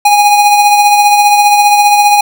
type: tone with tremolo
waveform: square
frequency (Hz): 824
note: G#5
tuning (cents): -14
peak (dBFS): -3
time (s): 0.05-2.21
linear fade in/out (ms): 5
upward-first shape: triangle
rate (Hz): 15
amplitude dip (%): 45
effects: none